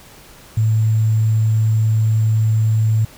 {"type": "tone with sample-and-hold", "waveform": "sine", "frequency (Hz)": 110, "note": "A2", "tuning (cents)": 0, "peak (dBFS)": -12, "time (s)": [0.57, 3.05], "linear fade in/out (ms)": 5, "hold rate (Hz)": 7350, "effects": ["pink hiss -43 dBFS RMS until 3.17 s"]}